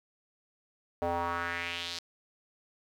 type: tone with band-pass filter sweep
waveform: square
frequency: 85.9 Hz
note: F2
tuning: 28 cents flat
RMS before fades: -34 dBFS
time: 1.02-1.99 s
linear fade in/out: 0 ms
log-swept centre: 630 to 4700 Hz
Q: 2.8
effects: 10-bit